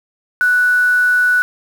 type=tone with quantisation; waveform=sine; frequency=1480 Hz; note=F#6; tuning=in tune; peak=-10 dBFS; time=0.41-1.42 s; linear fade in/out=0 ms; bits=5; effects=none